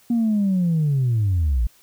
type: linear sweep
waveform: sine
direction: down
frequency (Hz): 240 to 51.91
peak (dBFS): -15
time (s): 0.1-1.67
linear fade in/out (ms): 5
effects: tanh soft clip ceiling -14 dBFS + white hiss -55 dBFS RMS until 1.82 s